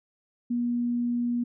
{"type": "tone", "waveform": "sine", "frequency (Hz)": 240.3, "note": "B3", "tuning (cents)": -47, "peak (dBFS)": -24, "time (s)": [0.5, 1.44], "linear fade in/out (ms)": 10, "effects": []}